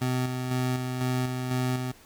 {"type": "tone with tremolo", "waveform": "25% pulse", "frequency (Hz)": 127.2, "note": "C3", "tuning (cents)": -48, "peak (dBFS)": -21, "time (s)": [0.01, 1.92], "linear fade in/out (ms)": 10, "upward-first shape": "square", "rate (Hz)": 2, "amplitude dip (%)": 40, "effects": ["pink hiss -54 dBFS RMS until 2.05 s"]}